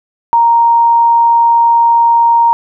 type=tone; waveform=sine; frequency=932.3 Hz; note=A#5; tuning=in tune; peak=-5 dBFS; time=0.33-2.53 s; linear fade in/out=0 ms; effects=none